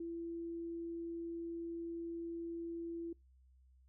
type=tone; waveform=sine; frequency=336.1 Hz; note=E4; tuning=34 cents sharp; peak=-40 dBFS; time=0-3.13 s; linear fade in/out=5 ms; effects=noise-tail reverb RT60 0.2 s tail -26 dB re dry + added 64 Hz sine -63 dBFS peak until 3.88 s